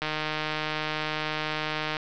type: click train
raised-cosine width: 0.3 ms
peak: -13 dBFS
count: 301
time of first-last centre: 0.02-1.968 s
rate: 154 Hz
effects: resampled to 16000 Hz + 8-bit